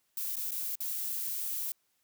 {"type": "noise with dropouts", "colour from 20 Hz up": "violet", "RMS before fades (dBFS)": -35, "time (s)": [0.17, 1.72], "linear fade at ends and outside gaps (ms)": 2, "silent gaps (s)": [[0.357, 0.366], [0.509, 0.517], [0.755, 0.804]], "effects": ["white hiss -75 dBFS RMS until 2.03 s"]}